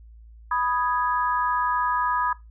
sine chord, G# minor, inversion first, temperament equal, 987.8 / 1244.5 / 1661.2 Hz, B5 / D#6 / G#6, 0 / 0 / 0 cents, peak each -24 / -26 / -29 dBFS, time 0.51-2.33 s, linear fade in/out 5 ms, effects noise-tail reverb RT60 0.2 s tail -18 dB re dry + added 56 Hz sine -44 dBFS peak until 2.5 s

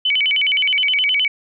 sine tone with vibrato, 2619 Hz, E7, 12 cents flat, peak -14 dBFS, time 0.05-1.28 s, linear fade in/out 5 ms, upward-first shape square, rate 9.6 Hz, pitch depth 250 cents each way, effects none

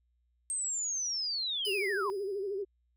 sine linear sweep, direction down, 8500 to 947 Hz, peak -31 dBFS, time 0.5-2.1 s, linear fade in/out 0 ms
sawtooth tone with exponential decay, 4978 Hz, D#8, in tune, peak -33 dBFS, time 1.65-2.62 s, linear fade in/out 1 ms, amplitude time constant 210 ms
sine tone with vibrato, 396.3 Hz, G4, 19 cents sharp, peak -32 dBFS, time 1.66-2.65 s, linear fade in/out 20 ms, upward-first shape sine, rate 13 Hz, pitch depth 89 cents each way
effects added 60 Hz sine -70 dBFS peak until 2.96 s

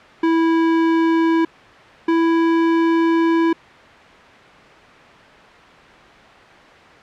square tone pair in turn, 328.3 / 330.6 Hz, E4 / E4, -7 / +5 cents, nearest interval unison, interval 12 cents, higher second, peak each -14 dBFS, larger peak neither, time 0.23-1.45 / 2.08-3.53 s, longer second, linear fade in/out 5 ms, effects white hiss -42 dBFS RMS until 7.02 s + low-pass 2000 Hz 12 dB/octave

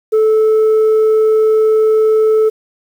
sine tone, 436.3 Hz, A4, 15 cents flat, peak -5 dBFS, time 0.12-2.5 s, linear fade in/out 20 ms, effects tanh soft clip ceiling -7 dBFS + 7-bit

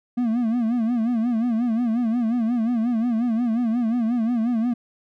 triangle tone with vibrato, 233.1 Hz, A#3, in tune, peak -17 dBFS, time 0.17-4.74 s, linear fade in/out 10 ms, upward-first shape sine, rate 5.6 Hz, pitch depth 110 cents each way, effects none

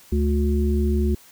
harmonic tone, 72.3 Hz, D2, 27 cents flat, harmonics 1 / 3 / 5, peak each -19 / -24 / -26 dBFS, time 0.12-1.15 s, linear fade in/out 5 ms, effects white hiss -50 dBFS RMS until 1.31 s

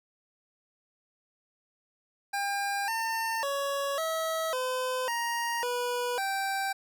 25% pulse tone with pitch steps, 801 / 903 / 559 / 646 / 510 / 939 / 489 / 781 Hz, G5 / A5 / C#5 / E5 / C5 / A#5 / B4 / G5, +37 / +45 / +14 / -35 / -44 / +12 / -17 / -7 cents, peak -25 dBFS, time 2.33-6.73 s, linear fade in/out 10 ms, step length 550 ms, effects none

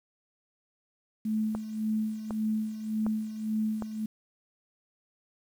sine tone with tremolo, 217 Hz, A3, 24 cents flat, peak -25 dBFS, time 1.25-4.06 s, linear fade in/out 5 ms, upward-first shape sine, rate 1.8 Hz, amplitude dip 70%
click train, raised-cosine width 1 ms, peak -22 dBFS, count 4, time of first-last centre 1.55-3.823 s, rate 1.32 Hz
effects 9-bit

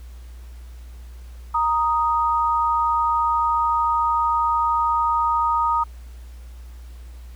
sine tone pair together, 933.5 / 1244.5 Hz, A#5 / D#6, +2 / 0 cents, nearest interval perfect fourth, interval 498 cents, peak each -20 dBFS, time 1.54-5.84 s, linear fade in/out 10 ms, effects added 60 Hz sine -36 dBFS peak until 7.35 s + pink hiss -54 dBFS RMS until 7.35 s

